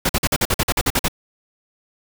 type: noise bursts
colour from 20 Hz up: pink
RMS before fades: -18 dBFS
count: 12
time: 0.05-1.083 s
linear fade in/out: 5 ms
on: 43 ms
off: 47 ms
effects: none